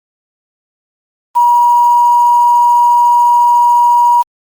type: tone with quantisation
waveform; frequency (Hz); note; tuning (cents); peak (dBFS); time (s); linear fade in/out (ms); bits
sine; 959; A#5; +49; -5; 1.35-4.23; 20; 5
effects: Opus 24 kbps